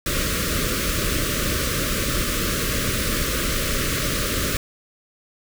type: band-stop noise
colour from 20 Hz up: pink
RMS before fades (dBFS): -23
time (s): 0.06-4.57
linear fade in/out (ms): 2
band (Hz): 620 to 1100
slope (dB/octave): 96
effects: none